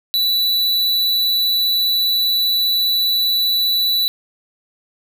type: tone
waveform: square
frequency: 3957 Hz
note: B7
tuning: 3 cents sharp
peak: -15 dBFS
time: 0.14-4.08 s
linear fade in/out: 0 ms
effects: 9-bit